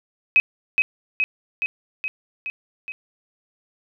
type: tone with echo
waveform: sine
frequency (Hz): 2537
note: D#7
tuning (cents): +33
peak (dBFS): -11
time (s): 0.36-0.4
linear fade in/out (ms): 0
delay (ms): 420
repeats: 6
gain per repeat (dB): -3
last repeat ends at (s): 2.92
effects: none